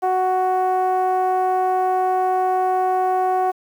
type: tone with low-pass filter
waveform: 10% pulse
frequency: 371.2 Hz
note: F#4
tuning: 6 cents sharp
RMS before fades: -19 dBFS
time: 0.02-3.52 s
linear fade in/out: 20 ms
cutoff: 740 Hz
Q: 2.6
effects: 8-bit